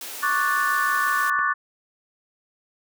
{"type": "high-pass noise", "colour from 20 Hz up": "white", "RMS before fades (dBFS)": -35, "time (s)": [0.01, 1.3], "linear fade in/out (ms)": 2, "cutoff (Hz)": 250, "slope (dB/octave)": 48}
{"type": "chord", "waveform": "sine", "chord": "D major seventh", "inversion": "third", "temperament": "equal", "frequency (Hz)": [1108.7, 1174.7, 1480, 1760], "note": ["C#6", "D6", "F#6", "A6"], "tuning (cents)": [0, 0, 0, 0], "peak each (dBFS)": -25, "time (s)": [0.22, 1.54], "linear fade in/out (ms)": 20}
{"type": "click", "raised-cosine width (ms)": 0.5, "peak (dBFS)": -23, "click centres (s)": 1.391}
{"effects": []}